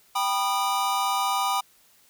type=chord; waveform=square; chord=G augmented; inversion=none; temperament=just; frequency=784 / 980 / 1225 Hz; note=G5 / B5 / D#6; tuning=0 / -14 / -27 cents; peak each=-28 dBFS; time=0.15-1.61 s; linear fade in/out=10 ms; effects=white hiss -59 dBFS RMS until 2.09 s